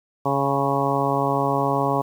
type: harmonic tone with a mistuned harmonic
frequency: 139 Hz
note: C#3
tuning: 5 cents sharp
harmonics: 1 / 2 / 3 / 4 / 5 / 6 / 7 / 8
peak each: -27 / -27 / -27 / -27 / -27 / -27 / -27 / -27 dBFS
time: 0.25-2.02 s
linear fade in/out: 10 ms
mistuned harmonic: 8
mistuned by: -18 cents
effects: 8-bit